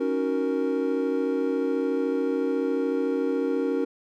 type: chord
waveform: triangle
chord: D# minor seventh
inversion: third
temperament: equal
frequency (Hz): 277.2 / 311.1 / 370 / 466.2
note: C#4 / D#4 / F#4 / A#4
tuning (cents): 0 / 0 / 0 / 0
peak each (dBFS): -25 / -30 / -28 / -25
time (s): 0-3.85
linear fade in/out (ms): 10
effects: none